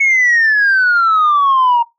sine exponential sweep, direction down, 2217 to 932.3 Hz, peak -7 dBFS, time 0-1.83 s, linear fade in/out 10 ms, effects noise-tail reverb RT60 0.2 s tail -21 dB re dry + tanh soft clip ceiling -6 dBFS

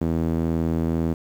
sawtooth tone with band-pass filter, 82 Hz, E2, 9 cents flat, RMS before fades -23 dBFS, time 0.01-1.14 s, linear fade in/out 5 ms, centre 260 Hz, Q 1.2, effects 8-bit

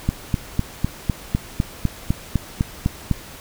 click train, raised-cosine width 5 ms, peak -5 dBFS, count 13, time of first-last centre 0.09-3.113 s, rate 3.97 Hz, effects pink hiss -39 dBFS RMS until 3.4 s

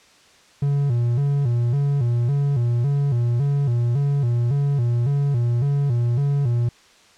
triangle tone with vibrato, 130 Hz, C3, 11 cents flat, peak -15 dBFS, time 0.62-6.69 s, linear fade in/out 5 ms, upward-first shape square, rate 1.8 Hz, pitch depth 150 cents each way, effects white hiss -52 dBFS RMS until 7.17 s + low-pass 6000 Hz 12 dB/octave

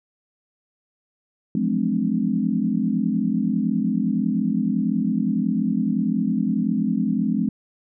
sine tone cluster, 168.8 / 178.7 / 210.4 / 256.1 / 294.4 Hz, E3 / F3 / G#3 / C4 / D4, +41 / +40 / +23 / -37 / +4 cents, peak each -30 / -27 / -22 / -24 / -30 dBFS, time 1.55-7.49 s, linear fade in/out 2 ms, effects none

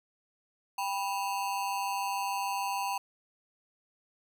square ring-modulated tone, 890 Hz, A5, 20 cents sharp, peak -28 dBFS, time 0.78-2.98 s, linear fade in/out 5 ms, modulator 96.7 Hz, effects none

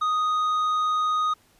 sine tone with tanh clipping, 1244.5 Hz, D#6, in tune, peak -22 dBFS, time 0.01-1.34 s, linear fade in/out 10 ms, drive 6 dB, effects pink hiss -60 dBFS RMS until 1.59 s + resampled to 32000 Hz

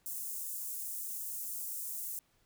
white high-pass noise, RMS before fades -40 dBFS, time 0.06-2.19 s, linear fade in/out 0 ms, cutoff 7500 Hz, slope 24 dB/octave, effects pink hiss -72 dBFS RMS until 2.45 s

